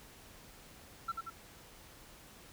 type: tone with echo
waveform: sine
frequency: 1346 Hz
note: E6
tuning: 36 cents sharp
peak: -30 dBFS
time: 1.08-1.12 s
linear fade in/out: 10 ms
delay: 91 ms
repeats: 2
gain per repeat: -5 dB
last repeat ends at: 1.302 s
effects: tanh soft clip ceiling -32 dBFS + pink hiss -56 dBFS RMS until 2.52 s